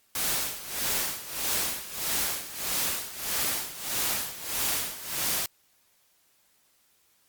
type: noise with tremolo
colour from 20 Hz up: white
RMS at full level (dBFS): -27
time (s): 0.15-5.46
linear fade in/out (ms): 2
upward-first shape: sine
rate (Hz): 1.6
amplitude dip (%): 80
effects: white hiss -66 dBFS RMS until 7.28 s + Opus 48 kbps